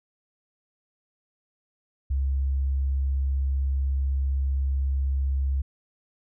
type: tone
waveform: sine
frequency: 67.9 Hz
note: C#2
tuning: 35 cents flat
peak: -21 dBFS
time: 2.1-5.62 s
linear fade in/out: 10 ms
effects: tanh soft clip ceiling -17 dBFS